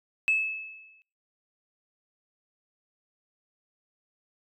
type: tone with exponential decay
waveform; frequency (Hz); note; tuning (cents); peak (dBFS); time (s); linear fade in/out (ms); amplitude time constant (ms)
sine; 2603; E7; -22; -18; 0.28-1.02; 0; 160
effects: noise-tail reverb RT60 0.4 s tail -25 dB re dry + tanh soft clip ceiling -16 dBFS